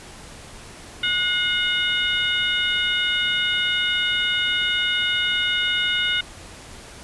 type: harmonic tone with a mistuned harmonic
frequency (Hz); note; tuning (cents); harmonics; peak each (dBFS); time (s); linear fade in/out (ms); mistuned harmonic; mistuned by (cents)
728; F#5; -28; 2 / 3 / 4 / 5; -25 / -26 / -23 / -26; 1.03-6.21; 5; 3; -44
effects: pink hiss -41 dBFS RMS until 7.03 s + resampled to 24000 Hz